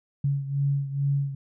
sine beating tone pair, 139.6 / 141.9 Hz, C#3 / C#3, +13 / +41 cents, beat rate 2.3 Hz, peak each -24 / -29 dBFS, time 0.24-1.35 s, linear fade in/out 5 ms, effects none

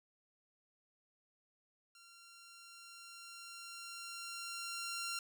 10% pulse tone with level ramp, 1378 Hz, F6, 24 cents flat, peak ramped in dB -51 to -30 dBFS, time 1.95-5.19 s, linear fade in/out 2 ms, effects none

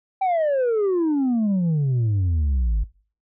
sine exponential sweep, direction down, 784 to 48.91 Hz, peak -15 dBFS, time 0.21-2.84 s, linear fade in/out 10 ms, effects noise-tail reverb RT60 0.4 s tail -22 dB re dry + tanh soft clip ceiling -17 dBFS

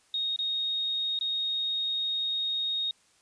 sine tone with dropouts, 3729 Hz, A#7, in tune, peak -27 dBFS, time 0.14-2.91 s, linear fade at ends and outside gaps 2 ms, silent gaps 0.362-0.389 / 1.19-1.21 s, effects white hiss -64 dBFS RMS until 3.21 s + resampled to 22050 Hz

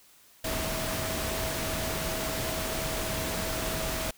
sine tone in noise, 645 Hz, E5, 38 cents flat, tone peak -37 dBFS, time 0.44-4.11 s, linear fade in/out 5 ms, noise pink, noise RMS -32 dBFS, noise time 0.44-4.11 s, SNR -8 dB, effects white hiss -58 dBFS RMS until 4.17 s

